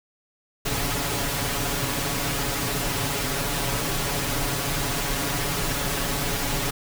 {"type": "noise with comb filter", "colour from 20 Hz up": "pink", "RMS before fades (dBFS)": -26, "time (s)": [0.65, 6.71], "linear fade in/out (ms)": 10, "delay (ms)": 7.1, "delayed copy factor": 1, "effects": []}